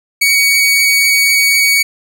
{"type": "tone", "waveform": "sawtooth", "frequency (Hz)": 2248, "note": "C#7", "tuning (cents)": 24, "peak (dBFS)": -5, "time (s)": [0.21, 1.83], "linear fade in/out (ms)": 10, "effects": []}